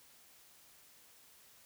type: silence
effects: white hiss -62 dBFS RMS until 1.65 s